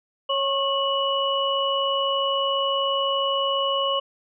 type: tone cluster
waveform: sine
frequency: 551 / 1091 / 2943 Hz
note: C#5 / C#6 / F#7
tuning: -11 / -28 / -10 cents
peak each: -25 dBFS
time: 0.29-4 s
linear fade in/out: 10 ms
effects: none